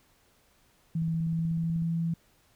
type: tone with pitch glide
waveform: sine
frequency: 163.5 to 166.36 Hz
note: E3 to E3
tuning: -14 to +16 cents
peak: -26 dBFS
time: 0.95-2.14 s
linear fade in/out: 5 ms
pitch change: +30 cents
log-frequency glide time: 1.14-1.99 s
type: click train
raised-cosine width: 5 ms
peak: -32 dBFS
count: 14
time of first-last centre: 1.02-1.822 s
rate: 16.2 Hz
effects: pink hiss -65 dBFS RMS until 2.55 s